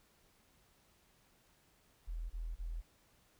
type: tone bursts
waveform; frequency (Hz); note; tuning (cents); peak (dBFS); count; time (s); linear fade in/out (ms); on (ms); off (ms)
sine; 41.2; E1; 0; -38; 3; 2.07-2.816; 20; 230; 28
effects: pink hiss -70 dBFS RMS until 3.39 s